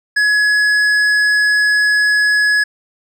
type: tone with hard clipping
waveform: sine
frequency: 1688 Hz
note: G#6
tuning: 28 cents sharp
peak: -12 dBFS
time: 0.16-2.64 s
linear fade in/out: 10 ms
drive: 8 dB
effects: none